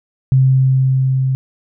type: tone with level ramp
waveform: sine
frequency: 131.8 Hz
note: C3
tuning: 13 cents sharp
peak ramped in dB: -7 to -13 dBFS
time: 0.32-1.35 s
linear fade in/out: 0 ms
effects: none